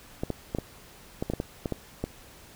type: clicks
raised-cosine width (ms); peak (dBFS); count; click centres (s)
2; -15; 11; 0.235 / 0.303 / 0.549 / 0.586 / 1.225 / 1.3 / 1.336 / 1.401 / 1.658 / 1.723 / 2.04
effects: pink hiss -51 dBFS RMS until 2.55 s